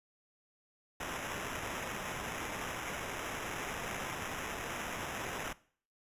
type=noise with sample-and-hold; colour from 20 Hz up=blue; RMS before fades=-40 dBFS; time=1-5.53 s; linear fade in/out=5 ms; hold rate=4410 Hz; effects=noise-tail reverb RT60 0.5 s tail -20 dB re dry + resampled to 32000 Hz